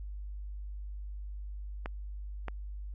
clicks, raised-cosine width 0.5 ms, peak -22 dBFS, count 2, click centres 1.859 / 2.483 s, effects added 50 Hz sine -38 dBFS peak until 2.94 s + AAC 32 kbps

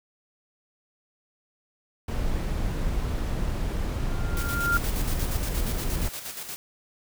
brown noise, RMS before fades -27 dBFS, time 2.08-6.09 s, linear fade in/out 5 ms
sine tone with exponential growth, 1396.9 Hz, F6, in tune, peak -19 dBFS, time 3.89-4.77 s, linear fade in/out 1 ms, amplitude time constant 190 ms
white noise with tremolo, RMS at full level -35 dBFS, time 4.37-6.56 s, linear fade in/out 0 ms, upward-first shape square, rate 8.5 Hz, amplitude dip 50%
effects none

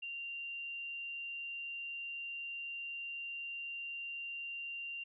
sine tone, 2774 Hz, F7, 12 cents flat, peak -40 dBFS, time 0.02-5.04 s, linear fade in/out 10 ms, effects none

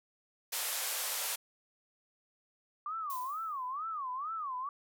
white band-pass noise, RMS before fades -36 dBFS, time 0.52-1.36 s, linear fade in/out 10 ms, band 470 to 15000 Hz, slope 48 dB/octave
sine tone with vibrato, 1154 Hz, D6, 31 cents flat, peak -35 dBFS, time 2.86-4.69 s, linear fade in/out 2 ms, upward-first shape sine, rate 2.2 Hz, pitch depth 250 cents each way
violet noise with exponential decay, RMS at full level -42 dBFS, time 3.1-3.75 s, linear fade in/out 1 ms, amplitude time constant 140 ms
effects none

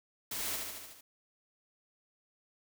white noise with echo, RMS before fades -38 dBFS, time 0.31-0.56 s, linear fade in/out 5 ms, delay 75 ms, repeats 6, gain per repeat -3 dB, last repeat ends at 1.01 s, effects none

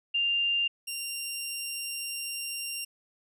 sine / 15% pulse tone pair in turn, 2794 / 2776 Hz, F7 / F7, 0 / -11 cents, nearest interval unison, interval 11 cents, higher first, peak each -24 / -26 dBFS, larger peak first, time 0.14-0.68 / 0.87-2.85 s, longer second, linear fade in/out 10 ms, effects none

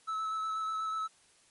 triangle tone with vibrato, 1302 Hz, E6, 22 cents flat, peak -30 dBFS, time 0.07-1.08 s, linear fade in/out 20 ms, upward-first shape square, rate 8.2 Hz, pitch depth 13 cents each way, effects white hiss -64 dBFS RMS until 1.5 s + MP3 48 kbps

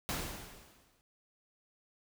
pink noise with exponential decay, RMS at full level -34 dBFS, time 0.09-1.01 s, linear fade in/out 0 ms, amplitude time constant 200 ms, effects none

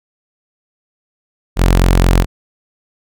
sawtooth tone, 44.53 Hz, F1, 34 cents sharp, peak -4 dBFS, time 1.56-2.26 s, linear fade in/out 50 ms, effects none

